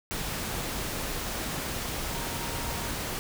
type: tone in noise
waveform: sine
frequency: 932 Hz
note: A#5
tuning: 1 cent flat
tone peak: -42 dBFS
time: 2.11-2.88 s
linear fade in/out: 0 ms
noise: pink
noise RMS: -33 dBFS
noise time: 0.11-3.19 s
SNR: -12 dB
effects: none